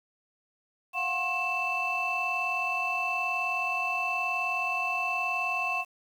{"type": "tone cluster", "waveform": "sine", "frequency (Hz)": [702, 741, 1073, 2652], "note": ["F5", "F#5", "C6", "E7"], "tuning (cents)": [9, 2, 43, 10], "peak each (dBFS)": [-35, -34, -32, -28], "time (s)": [0.93, 5.85], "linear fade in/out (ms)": 50, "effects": ["tanh soft clip ceiling -21 dBFS", "9-bit"]}